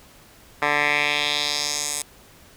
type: tone with band-pass filter sweep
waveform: 10% pulse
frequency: 146.83 Hz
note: D3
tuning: in tune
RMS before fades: -23 dBFS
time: 0.62-2.02 s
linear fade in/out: 2 ms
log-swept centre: 1500 to 8700 Hz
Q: 2.3
effects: pink hiss -50 dBFS RMS until 2.56 s